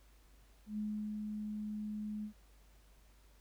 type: tone with ADSR envelope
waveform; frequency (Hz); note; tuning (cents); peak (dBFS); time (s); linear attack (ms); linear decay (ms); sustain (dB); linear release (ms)
sine; 211.5; G#3; +32; -35; 0.66-2.33; 120; 350; -3; 91
effects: added 50 Hz sine -61 dBFS peak until 3.4 s + pink hiss -69 dBFS RMS until 3.4 s